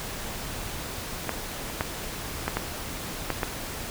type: clicks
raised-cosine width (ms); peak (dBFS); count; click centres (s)
0.5; -10; 6; 1.293 / 1.809 / 2.48 / 2.57 / 3.303 / 3.432
effects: pink hiss -35 dBFS RMS until 3.9 s